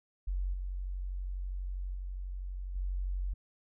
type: tone with level steps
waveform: sine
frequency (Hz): 46.14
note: F#1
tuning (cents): -4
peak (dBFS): -30 / -34 / -36 / -31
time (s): 0.27-3.34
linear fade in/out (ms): 10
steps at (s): 0.53 / 1.94 / 2.75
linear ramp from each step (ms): 10
effects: none